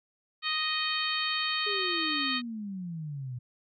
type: harmonic tone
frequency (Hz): 622.3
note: D#5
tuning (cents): 0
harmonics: 2 / 3 / 4 / 5 / 6 / 7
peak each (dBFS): -35 / -35 / -35 / -35 / -35 / -35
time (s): 0.42-2.42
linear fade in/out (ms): 50
type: exponential sweep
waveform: sine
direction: down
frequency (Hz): 420.1 to 120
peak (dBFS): -34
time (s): 1.66-3.39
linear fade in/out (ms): 10
effects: none